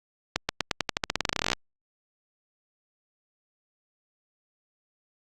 accelerating click train, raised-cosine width 0.2 ms, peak -6 dBFS, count 23, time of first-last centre 0.36-1.532 s, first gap 130 ms, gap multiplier 0.9, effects Opus 48 kbps

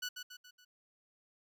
15% pulse tone with echo, 1480 Hz, F#6, in tune, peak -30 dBFS, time 0.02-0.09 s, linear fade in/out 10 ms, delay 140 ms, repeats 4, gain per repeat -6 dB, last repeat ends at 0.65 s, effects none

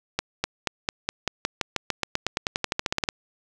accelerating click train, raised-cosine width 0.2 ms, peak -6 dBFS, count 24, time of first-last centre 0.19-3.089 s, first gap 250 ms, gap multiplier 0.93, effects none

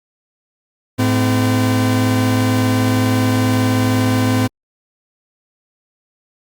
40% pulse tone pair together, 107.31 / 256.7 Hz, A2 / C4, -43 / -33 cents, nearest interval octave + minor third, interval 1510 cents, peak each -15 dBFS, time 0.98-4.48 s, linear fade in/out 20 ms, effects Opus 48 kbps

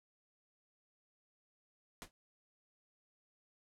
pink noise with exponential decay, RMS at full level -42 dBFS, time 2.02-2.11 s, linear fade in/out 0 ms, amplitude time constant 19 ms, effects low-pass 11000 Hz 12 dB/octave

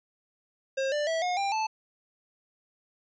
square tone with pitch steps, 536 / 591.3 / 652.3 / 719.6 / 793.9 / 875.8 Hz, C5 / D5 / E5 / F#5 / G5 / A5, +42 / +12 / -18 / -48 / +22 / -8 cents, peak -27 dBFS, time 0.77-1.67 s, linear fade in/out 10 ms, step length 150 ms, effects resampled to 16000 Hz

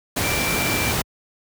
sine tone in noise, 2349 Hz, D7, in tune, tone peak -25 dBFS, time 0.23-0.92 s, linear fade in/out 10 ms, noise pink, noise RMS -22 dBFS, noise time 0.16-1.02 s, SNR -6 dB, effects high-pass 60 Hz 12 dB/octave

